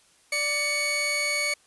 sawtooth tone pair together, 587.3 / 2231 Hz, D5 / C#7, 0 / +11 cents, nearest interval octave + major seventh, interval 2311 cents, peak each -29 / -21 dBFS, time 0.32-1.54 s, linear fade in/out 5 ms, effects white hiss -60 dBFS RMS until 1.66 s + resampled to 24000 Hz

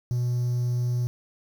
triangle tone, 122.3 Hz, B2, 16 cents flat, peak -20 dBFS, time 0.11-1.07 s, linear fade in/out 0 ms, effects tanh soft clip ceiling -16 dBFS + 8-bit

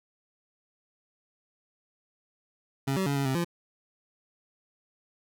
25% pulse tone with pitch steps, 136.4 / 190.8 / 141.1 / 138.7 / 132.4 / 171.8 Hz, C#3 / G3 / C#3 / C#3 / C3 / F3, -28 / -47 / +31 / +1 / +21 / -28 cents, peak -22 dBFS, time 2.87-3.446 s, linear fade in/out 10 ms, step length 96 ms, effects none

